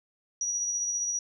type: tone with tremolo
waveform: sine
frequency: 5800 Hz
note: F#8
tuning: 35 cents flat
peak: -26 dBFS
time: 0.41-1.19 s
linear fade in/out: 2 ms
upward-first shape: sine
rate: 15 Hz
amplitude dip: 30%
effects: none